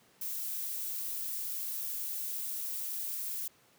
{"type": "noise", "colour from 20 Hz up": "violet", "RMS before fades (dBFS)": -37, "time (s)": [0.21, 3.48], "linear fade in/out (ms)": 5, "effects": ["pink hiss -64 dBFS RMS until 3.78 s", "high-pass 150 Hz 12 dB/octave"]}